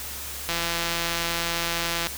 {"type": "click train", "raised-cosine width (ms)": 0.2, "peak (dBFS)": -9, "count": 268, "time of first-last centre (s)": [0.49, 2.07], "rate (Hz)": 169, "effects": ["added 70 Hz sine -42 dBFS peak until 2.17 s", "white hiss -35 dBFS RMS until 2.17 s"]}